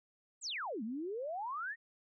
sine exponential two-way sweep, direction down then up, 8372 to 206.6 to 1910 Hz, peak -37 dBFS, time 0.41-1.76 s, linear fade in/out 50 ms, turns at 0.83 s, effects none

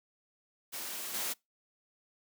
white noise with level steps, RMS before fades -40 / -35 dBFS, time 0.72-1.34 s, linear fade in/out 20 ms, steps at 1.14 s, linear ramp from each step 5 ms, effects noise-tail reverb RT60 0.2 s tail -25 dB re dry + high-pass 200 Hz 12 dB/octave

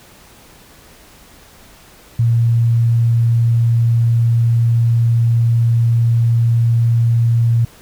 sine tone, 116.54 Hz, A#2, in tune, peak -10 dBFS, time 2.19-7.65 s, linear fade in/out 5 ms, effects pink hiss -44 dBFS RMS until 7.81 s

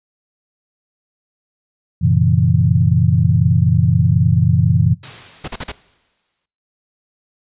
sine chord, F# dominant seventh, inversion none, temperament equal with one note detuned, 92.5 / 116.54 / 135.11 / 164.81 Hz, F#2 / A#2 / C#3 / E3, 0 / 0 / -44 / 0 cents, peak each -16 dBFS, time 2.01-4.95 s, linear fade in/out 20 ms
white noise with exponential decay, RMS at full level -31 dBFS, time 5.03-6.46 s, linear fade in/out 5 ms, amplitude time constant 310 ms
pink noise bursts, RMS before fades -25 dBFS, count 4, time 5.44-5.719 s, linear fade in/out 5 ms, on 39 ms, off 41 ms
effects noise-tail reverb RT60 0.9 s tail -21 dB re dry + resampled to 8000 Hz

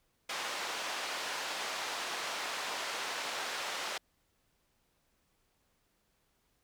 pink band-pass noise, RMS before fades -38 dBFS, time 0.29-3.98 s, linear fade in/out 5 ms, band 710 to 5700 Hz, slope 12 dB/octave, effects pink hiss -75 dBFS RMS until 6.63 s

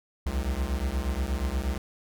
square beating tone pair, 61.74 / 70.14 Hz, B1 / C#2, 0 / +21 cents, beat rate 8.4 Hz, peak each -30 dBFS, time 0.26-1.78 s, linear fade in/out 5 ms, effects none

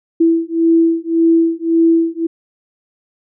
sine beating tone pair, 329.6 / 331.4 Hz, E4 / E4, 0 / +9 cents, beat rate 1.8 Hz, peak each -13 dBFS, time 0.2-2.27 s, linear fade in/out 10 ms, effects none

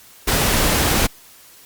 pink noise, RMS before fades -17 dBFS, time 0.27-1.07 s, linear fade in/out 10 ms, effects white hiss -46 dBFS RMS until 1.65 s + Opus 48 kbps

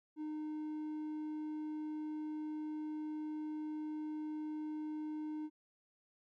sine tone with hard clipping, 306.4 Hz, D#4, 27 cents flat, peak -40 dBFS, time 0.16-5.5 s, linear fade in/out 50 ms, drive 3 dB, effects none

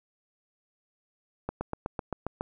slowing click train, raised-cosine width 1 ms, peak -17 dBFS, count 8, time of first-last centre 1.49-2.409 s, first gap 120 ms, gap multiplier 1.03, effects none

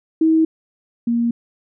sine tone pair in turn, 320.4 / 234.9 Hz, E4 / A#3, -49 / +13 cents, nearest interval perfect fourth, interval 538 cents, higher first, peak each -11 / -15 dBFS, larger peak first, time 0.21-0.45 / 1.07-1.31 s, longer neither, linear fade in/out 5 ms, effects none

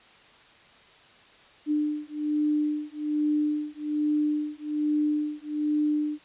sine beating tone pair, 299.1 / 300.3 Hz, D4 / D4, +32 / +39 cents, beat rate 1.2 Hz, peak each -27 / -27 dBFS, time 1.66-6.19 s, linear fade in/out 50 ms, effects white hiss -54 dBFS RMS until 6.24 s + resampled to 8000 Hz

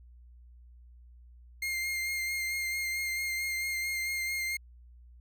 40% pulse tone with vibrato, 2116 Hz, C7, 19 cents sharp, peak -30 dBFS, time 1.62-4.57 s, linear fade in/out 5 ms, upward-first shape sine, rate 4.5 Hz, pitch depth 20 cents each way, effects added 60 Hz sine -51 dBFS peak until 5.2 s

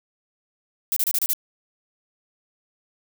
violet noise bursts, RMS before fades -22 dBFS, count 6, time 0.92-1.334 s, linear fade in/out 0 ms, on 44 ms, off 30 ms, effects none

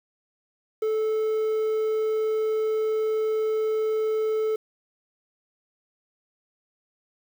triangle tone with quantisation, 436.1 Hz, A4, 15 cents flat, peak -20 dBFS, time 0.82-4.56 s, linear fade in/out 5 ms, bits 8, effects none

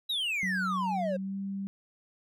triangle exponential sweep, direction down, 3951 to 523.3 Hz, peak -27 dBFS, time 0.09-1.17 s, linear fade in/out 10 ms
sine tone with pitch glide, 187.7 to 196.24 Hz, F#3 to G3, +25 to +2 cents, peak -32 dBFS, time 0.43-1.67 s, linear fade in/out 0 ms, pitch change +77 cents, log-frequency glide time 1.02-1.37 s
effects none

